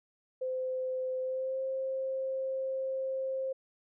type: tone with pitch glide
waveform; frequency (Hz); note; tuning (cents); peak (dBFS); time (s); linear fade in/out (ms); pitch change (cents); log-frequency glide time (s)
sine; 515 to 529.2; C5 to C5; -28 to +20; -31; 0.41-3.53; 10; +48; 1.21-1.61
effects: none